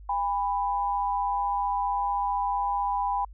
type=tone pair together; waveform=sine; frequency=807 / 991.4 Hz; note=G#5 / B5; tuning=-50 / +6 cents; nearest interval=major third; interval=356 cents; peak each=-27 dBFS; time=0.09-3.25 s; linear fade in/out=5 ms; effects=added 50 Hz sine -43 dBFS peak until 3.33 s